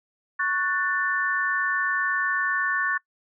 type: chord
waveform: sine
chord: F# minor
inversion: second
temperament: just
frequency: 1110 / 1480 / 1776 Hz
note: C#6 / F#6 / A6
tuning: +2 / 0 / +16 cents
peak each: -28 / -27 / -25 dBFS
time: 0.39-2.98 s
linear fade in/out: 10 ms
effects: noise-tail reverb RT60 0.1 s tail -23 dB re dry